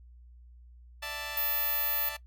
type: chord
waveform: 10% pulse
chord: D suspended second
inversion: none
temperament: just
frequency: 587.3 / 660.7 / 881 Hz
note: D5 / E5 / A5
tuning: 0 / +4 / +2 cents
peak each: -34 / -35 / -31 dBFS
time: 1.02-2.17 s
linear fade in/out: 10 ms
type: tone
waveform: sine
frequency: 14917 Hz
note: A#9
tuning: in tune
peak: -28 dBFS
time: 1.37-2.09 s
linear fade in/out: 2 ms
effects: noise-tail reverb RT60 0.1 s tail -18 dB re dry + added 60 Hz sine -50 dBFS peak until 2.26 s